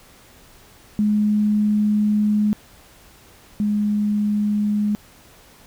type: tone pair in turn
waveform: sine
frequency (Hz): 210 / 208.4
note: G#3 / G#3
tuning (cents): +19 / +6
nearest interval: unison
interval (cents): 13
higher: first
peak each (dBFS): -15 / -17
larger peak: first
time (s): 0.99-2.53 / 3.6-4.95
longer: first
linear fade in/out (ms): 0
effects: pink hiss -49 dBFS RMS until 5.66 s